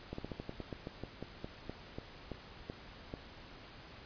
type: slowing click train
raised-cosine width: 2 ms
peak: -27 dBFS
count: 17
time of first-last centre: 0.13-3.139 s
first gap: 54 ms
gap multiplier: 1.15
effects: pink hiss -53 dBFS RMS until 4.05 s + resampled to 11025 Hz